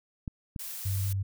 clicks, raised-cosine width 5 ms, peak -22 dBFS, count 2, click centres 0.278 / 0.562 s
blue noise, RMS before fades -39 dBFS, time 0.59-1.13 s, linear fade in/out 5 ms
sine tone, 97.3 Hz, G2, 12 cents flat, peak -27 dBFS, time 0.85-1.23 s, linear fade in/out 10 ms
effects none

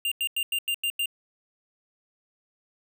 square tone bursts, 2795 Hz, F7, 1 cent sharp, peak -25 dBFS, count 7, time 0.05-1.058 s, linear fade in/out 2 ms, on 66 ms, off 91 ms, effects 10-bit

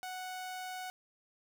sawtooth tone, 740 Hz, F#5, in tune, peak -36 dBFS, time 0.03-0.9 s, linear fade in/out 0 ms, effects none

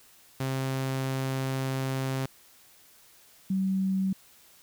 sawtooth / sine tone pair in turn, 132.9 / 190.9 Hz, C3 / G3, +27 / -46 cents, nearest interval tritone, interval 627 cents, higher second, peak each -24 dBFS, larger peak neither, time 0.4-2.26 / 3.5-4.13 s, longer first, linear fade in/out 5 ms, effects white hiss -57 dBFS RMS until 4.62 s

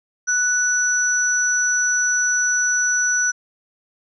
sine tone pair together, 1480 / 5920 Hz, F#6 / F#8, 0 / 0 cents, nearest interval 2 octaves, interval 2400 cents, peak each -19 dBFS, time 0.27-3.32 s, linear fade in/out 20 ms, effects none

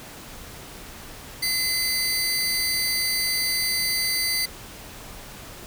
sawtooth tone pair together, 2042 / 4639 Hz, C7 / D8, -43 / -22 cents, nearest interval octave + major second, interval 1421 cents, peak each -23 / -21 dBFS, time 1.42-4.46 s, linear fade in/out 10 ms, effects pink hiss -41 dBFS RMS until 5.66 s

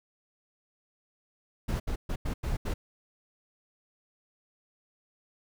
brown noise bursts at uneven times, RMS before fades -30 dBFS, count 6, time 1.68-1.8 / 1.87-1.96 / 2.09-2.16 / 2.25-2.34 / 2.43-2.57 / 2.65-2.74 s, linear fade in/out 10 ms, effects none

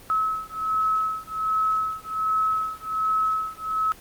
sine beating tone pair, 1290 / 1291.3 Hz, E6 / E6, -38 / -36 cents, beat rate 1.3 Hz, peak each -25 dBFS, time 0.1-3.92 s, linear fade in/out 0 ms, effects pink hiss -47 dBFS RMS until 4 s + Opus 24 kbps

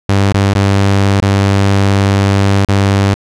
sawtooth tone with dropouts, 98.8 Hz, G2, 14 cents sharp, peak -4 dBFS, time 0.09-3.14 s, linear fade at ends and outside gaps 0 ms, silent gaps 0.324-0.344 / 0.537-0.552 / 1.201-1.223 / 2.648-2.687 s, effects low-pass 7000 Hz 12 dB/octave

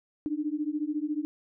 sine beating tone pair, 293.7 / 307.7 Hz, D4 / D#4, 0 / -19 cents, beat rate 14 Hz, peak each -31 dBFS, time 0.26-1.25 s, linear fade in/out 0 ms, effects none

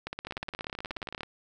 two click trains, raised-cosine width 0.3 ms, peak -18 / -23 dBFS, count 20 / 19, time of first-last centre 0.07-1.208 / 0.27-1.233 s, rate 16.7 / 18.7 Hz, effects none

